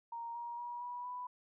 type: tone with pitch steps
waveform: sine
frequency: 932.3 / 946.4 / 960.7 / 975.3 / 990 Hz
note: A#5 / A#5 / B5 / B5 / B5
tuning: 0 / +26 / -48 / -22 / +4 cents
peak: -40 dBFS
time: 0.12-1.27 s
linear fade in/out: 5 ms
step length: 230 ms
effects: none